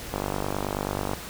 click train, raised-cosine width 1 ms, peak -13 dBFS, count 50, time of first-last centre 0.14-1.134 s, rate 49.3 Hz, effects pink hiss -38 dBFS RMS until 1.29 s

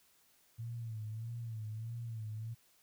sine tone with vibrato, 112.7 Hz, A2, 42 cents sharp, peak -39 dBFS, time 0.58-2.55 s, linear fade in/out 20 ms, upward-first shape sine, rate 1.6 Hz, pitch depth 80 cents each way, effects white hiss -69 dBFS RMS until 2.82 s

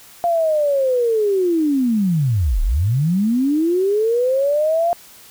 sine linear two-way sweep, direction down then up, 698.5 to 31.98 to 698.5 Hz, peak -14 dBFS, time 0.24-4.93 s, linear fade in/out 0 ms, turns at 2.62 s, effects white hiss -44 dBFS RMS until 5.3 s

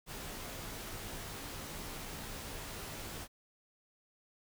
pink noise with comb filter, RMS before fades -44 dBFS, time 0.06-3.28 s, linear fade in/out 50 ms, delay 16 ms, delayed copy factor -0.5, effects none

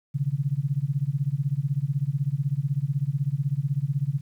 sine tone with tremolo, 140 Hz, C#3, 18 cents sharp, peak -19 dBFS, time 0.14-4.21 s, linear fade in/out 20 ms, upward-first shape sine, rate 16 Hz, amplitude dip 95%, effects 10-bit

